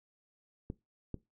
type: clicks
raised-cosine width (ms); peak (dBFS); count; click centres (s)
3; -25; 2; 0.701 / 1.143
effects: noise-tail reverb RT60 0.2 s tail -19 dB re dry